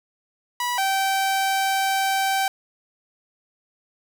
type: tone pair in turn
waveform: sawtooth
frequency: 977 / 775.4 Hz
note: B5 / G5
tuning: -19 / -19 cents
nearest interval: major third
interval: 400 cents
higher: first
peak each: -19 / -16 dBFS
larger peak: second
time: 0.6-0.78 / 0.78-2.48 s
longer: second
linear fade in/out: 2 ms
effects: 9-bit